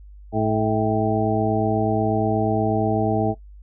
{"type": "harmonic tone with a mistuned harmonic", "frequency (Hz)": 108.3, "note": "A2", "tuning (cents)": -27, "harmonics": [1, 2, 3, 4, 6, 7], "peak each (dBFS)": [-25, -25, -25, -25, -25, -25], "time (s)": [0.32, 3.35], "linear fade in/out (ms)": 50, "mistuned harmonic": 7, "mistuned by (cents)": 55, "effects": ["noise-tail reverb RT60 0.1 s tail -17 dB re dry", "added 50 Hz sine -40 dBFS peak until 3.62 s"]}